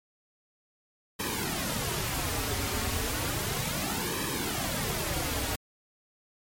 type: noise with flanger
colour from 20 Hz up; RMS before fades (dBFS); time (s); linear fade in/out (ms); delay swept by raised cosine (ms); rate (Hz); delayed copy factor
pink; -31; 1.19-5.56; 10; 1.4 to 6.1; 0.33; -0.8
effects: MP3 64 kbps